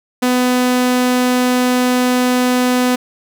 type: tone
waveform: sawtooth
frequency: 250 Hz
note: B3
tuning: 21 cents sharp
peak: -8 dBFS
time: 0.22-2.96 s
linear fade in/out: 10 ms
effects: none